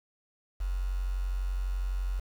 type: tone with quantisation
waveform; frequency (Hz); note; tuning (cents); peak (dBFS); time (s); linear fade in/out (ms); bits
sine; 45.96; F#1; -11; -28; 0.6-2.2; 10; 8
effects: none